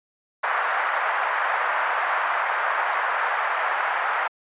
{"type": "band-pass noise", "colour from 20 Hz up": "white", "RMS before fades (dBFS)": -24, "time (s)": [0.43, 4.28], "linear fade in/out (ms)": 10, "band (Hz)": [700, 1700], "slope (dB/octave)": 24, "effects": ["resampled to 8000 Hz"]}